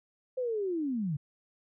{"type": "linear sweep", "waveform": "sine", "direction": "down", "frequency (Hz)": [523.3, 134.6], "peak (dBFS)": -29, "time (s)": [0.37, 1.17], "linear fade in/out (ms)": 10, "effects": []}